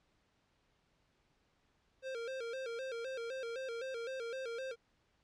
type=tone with vibrato; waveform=square; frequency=493.9 Hz; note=B4; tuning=in tune; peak=-40 dBFS; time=2.02-4.76 s; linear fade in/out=50 ms; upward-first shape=square; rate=3.9 Hz; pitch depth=110 cents each way; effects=pink hiss -75 dBFS RMS until 5.23 s + low-pass 5000 Hz 12 dB/octave